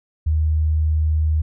sine tone, 77.78 Hz, D#2, in tune, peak -15 dBFS, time 0.26-1.42 s, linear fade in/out 10 ms, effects none

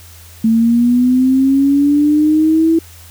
sine linear sweep, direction up, 221.6 to 329.6 Hz, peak -8 dBFS, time 0.44-2.79 s, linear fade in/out 5 ms, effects added 84 Hz sine -38 dBFS peak until 3.1 s + white hiss -41 dBFS RMS until 3.1 s

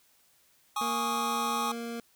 square chord, Ab suspended fourth, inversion none, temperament equal, 830.6 / 1108.7 / 1244.5 Hz, Ab5 / Db6 / Eb6, 0 / 0 / 0 cents, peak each -34 dBFS, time 0.76-1.72 s, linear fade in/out 5 ms
25% pulse tone, 233.4 Hz, A#3, 2 cents sharp, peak -31 dBFS, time 0.81-2 s, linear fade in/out 2 ms
effects white hiss -65 dBFS RMS until 2.15 s

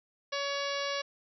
harmonic tone, 563 Hz, C#5, 27 cents sharp, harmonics 1 / 2 / 3 / 4 / 5 / 6 / 7 / 8 / 9 / 10, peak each -35 / -38 / -40 / -41 / -42 / -43 / -43 / -44 / -45 / -45 dBFS, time 0.32-1.02 s, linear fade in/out 10 ms, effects none

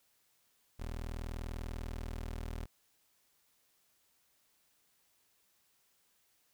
25% pulse tone, 40.21 Hz, E1, 42 cents flat, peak -35 dBFS, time 0.79-2.66 s, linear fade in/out 10 ms, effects white hiss -73 dBFS RMS until 6.53 s

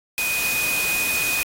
sine tone in noise, 2487 Hz, D#7, 1 cent flat, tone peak -22 dBFS, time 0.18-1.43 s, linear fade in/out 0 ms, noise white, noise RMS -26 dBFS, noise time 0.18-1.43 s, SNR +1 dB, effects AAC 48 kbps

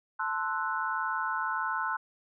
sine chord, F# half-diminished seventh, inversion first, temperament equal, 880 / 1046.5 / 1318.5 / 1480 Hz, A5 / C6 / E6 / F#6, 0 / 0 / 0 / 0 cents, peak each -35 / -34 / -35 / -33 dBFS, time 0.19-1.97 s, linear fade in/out 10 ms, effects none

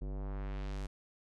square tone with low-pass filter sweep, 49 Hz, G1, in tune, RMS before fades -39 dBFS, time 0.01-0.87 s, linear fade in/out 10 ms, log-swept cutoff 400 to 9500 Hz, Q 0.97, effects none

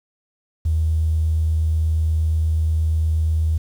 triangle tone with vibrato, 79.5 Hz, D#2, 38 cents sharp, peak -12 dBFS, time 0.65-3.58 s, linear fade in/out 10 ms, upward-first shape triangle, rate 8.4 Hz, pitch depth 8 cents each way, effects tanh soft clip ceiling -14 dBFS + 8-bit

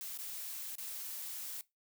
blue noise with dropouts, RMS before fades -43 dBFS, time 0.01-1.61 s, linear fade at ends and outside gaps 0 ms, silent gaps 0.175-0.188 / 0.754-0.783 s, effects noise-tail reverb RT60 0.2 s tail -20 dB re dry

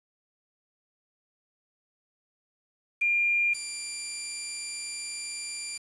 sine / 5% pulse tone pair in turn, 2400 / 2371 Hz, D7 / D7, +37 / +16 cents, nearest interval unison, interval 21 cents, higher first, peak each -22 dBFS, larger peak neither, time 3.01-3.54 / 3.54-5.78 s, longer second, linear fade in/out 10 ms, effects resampled to 24000 Hz + 8-bit

